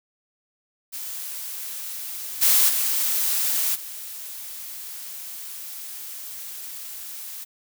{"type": "noise with level steps", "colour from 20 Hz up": "blue", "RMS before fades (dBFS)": [-33, -17, -23, -36], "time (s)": [0.92, 7.45], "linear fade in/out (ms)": 20, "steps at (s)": [2.41, 2.68, 3.74], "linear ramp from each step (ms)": 20, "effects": []}